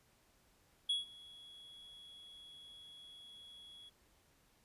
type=tone with ADSR envelope; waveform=triangle; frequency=3351 Hz; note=G#7; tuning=15 cents sharp; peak=-29 dBFS; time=0.89-3.9 s; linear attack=8 ms; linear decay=150 ms; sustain=-23 dB; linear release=19 ms; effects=pink hiss -71 dBFS RMS until 4.64 s + resampled to 32000 Hz